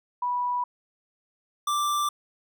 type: tone pair in turn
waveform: sine / square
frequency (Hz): 981 / 1177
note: B5 / D6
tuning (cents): -12 / +3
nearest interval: minor third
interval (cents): 315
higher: second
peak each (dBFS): -24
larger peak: neither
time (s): 0.22-0.64 / 1.67-2.09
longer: neither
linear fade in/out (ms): 5
effects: none